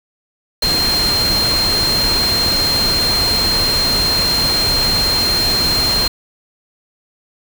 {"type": "tone in noise", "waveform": "sine", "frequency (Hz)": 4186, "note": "C8", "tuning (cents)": 0, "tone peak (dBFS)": -14, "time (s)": [0.62, 6.08], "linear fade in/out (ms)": 5, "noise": "pink", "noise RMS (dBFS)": -20, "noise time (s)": [0.62, 6.08], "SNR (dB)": 3, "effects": []}